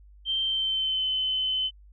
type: tone with pitch glide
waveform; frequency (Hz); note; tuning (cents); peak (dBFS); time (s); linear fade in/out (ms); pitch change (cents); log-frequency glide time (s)
sine; 3136 to 3047; G7 to G7; 0 to -50; -24; 0.25-1.71; 50; -50; 0.42-1.06
effects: added 50 Hz sine -49 dBFS peak until 1.92 s